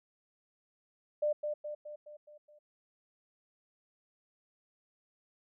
sine tone with echo, 597 Hz, D5, 28 cents sharp, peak -27 dBFS, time 1.22-1.33 s, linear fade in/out 10 ms, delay 210 ms, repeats 6, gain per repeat -5 dB, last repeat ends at 2.59 s, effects none

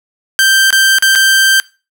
sawtooth tone with dropouts, 1568 Hz, G6, in tune, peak -3 dBFS, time 0.39-1.6 s, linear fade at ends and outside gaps 0 ms, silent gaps 0.705-0.727 / 0.985-1.024 / 1.152-1.157 s, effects noise-tail reverb RT60 0.3 s tail -21 dB re dry

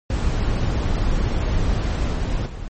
brown noise with level steps, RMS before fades -20 / -22 / -31 dBFS, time 0.1-2.68 s, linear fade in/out 2 ms, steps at 2.12 / 2.45 s, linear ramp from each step 20 ms, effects MP3 32 kbps

